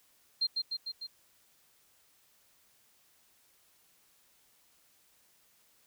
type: tone with echo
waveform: sine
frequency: 4186 Hz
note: C8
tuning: in tune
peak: -26 dBFS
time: 0.41-0.47 s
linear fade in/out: 10 ms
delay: 150 ms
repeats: 4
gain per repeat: -3 dB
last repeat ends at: 1.07 s
effects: white hiss -67 dBFS RMS until 5.86 s